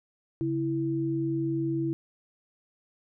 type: tone pair together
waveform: sine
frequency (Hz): 138.59 / 329.6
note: C#3 / E4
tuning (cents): 0 / 0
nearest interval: octave + minor third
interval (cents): 1500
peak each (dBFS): -31 / -27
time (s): 0.41-1.93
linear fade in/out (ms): 0
effects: none